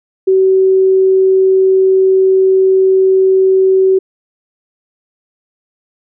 sine tone, 379.9 Hz, F#4, 46 cents sharp, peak -6 dBFS, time 0.27-3.99 s, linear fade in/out 10 ms, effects none

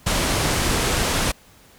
pink low-pass noise, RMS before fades -21 dBFS, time 0.06-1.32 s, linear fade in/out 10 ms, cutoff 11000 Hz, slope 24 dB/octave, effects pink hiss -51 dBFS RMS until 1.78 s

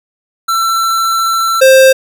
square tone pair in turn, 1343 / 527.8 Hz, E6 / C5, +32 / +15 cents, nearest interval octave + major third, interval 1617 cents, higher first, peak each -11 / -3 dBFS, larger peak second, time 0.48-1.61 / 1.61-1.93 s, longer first, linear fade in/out 10 ms, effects none

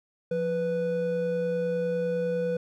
triangle tone pair together, 174.61 / 493.9 Hz, F3 / B4, 0 / 0 cents, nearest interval octave + tritone, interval 1800 cents, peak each -30 / -24 dBFS, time 0.31-2.57 s, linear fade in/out 5 ms, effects none

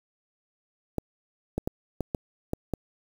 clicks, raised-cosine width 2 ms, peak -14 dBFS, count 7, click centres 0.983 / 1.58 / 1.675 / 2.007 / 2.148 / 2.534 / 2.737 s, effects 7-bit

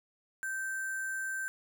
sine tone with sample-and-hold, 1558 Hz, G6, 11 cents flat, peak -33 dBFS, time 0.43-1.48 s, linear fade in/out 0 ms, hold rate 8820 Hz, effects none

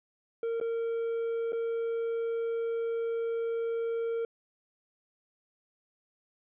triangle tone with dropouts, 460.1 Hz, A#4, 23 cents flat, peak -27 dBFS, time 0.43-4.25 s, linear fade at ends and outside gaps 2 ms, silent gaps 0.601-0.612 / 1.522-1.53 s, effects resampled to 8000 Hz

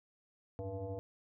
sine tone with frequency modulation, 292.6 Hz, D4, 6 cents flat, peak -38 dBFS, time 0.59-0.99 s, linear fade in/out 0 ms, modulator 191 Hz, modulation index 1.9, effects none

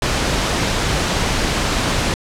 pink noise, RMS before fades -18 dBFS, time 0.02-2.14 s, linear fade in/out 2 ms, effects low-pass 7000 Hz 12 dB/octave

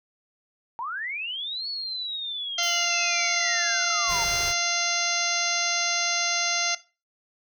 sine linear two-way sweep, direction up then down, 880 to 4435 to 880 Hz, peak -29 dBFS, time 0.79-4.24 s, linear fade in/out 0 ms, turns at 1.68 s
harmonic tone, 693 Hz, F5, 14 cents flat, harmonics 1 / 2 / 3 / 4 / 5 / 6 / 7 / 8 / 9, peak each -33 / -32 / -31 / -33 / -35 / -31 / -32 / -34 / -30 dBFS, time 2.58-6.75 s, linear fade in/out 5 ms
blue noise with exponential decay, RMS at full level -41 dBFS, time 2.63-3.14 s, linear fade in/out 1 ms, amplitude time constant 110 ms
pink band-stop noise, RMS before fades -35 dBFS, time 4.07-4.54 s, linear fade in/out 50 ms, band 190 to 320 Hz, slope 96 dB/octave
effects noise-tail reverb RT60 0.3 s tail -17 dB re dry

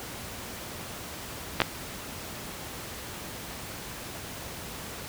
clicks, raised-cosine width 0.3 ms, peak -4 dBFS, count 2, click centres 1.603 / 1.618 s, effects pink hiss -39 dBFS RMS until 5.08 s + high-pass 60 Hz 12 dB/octave

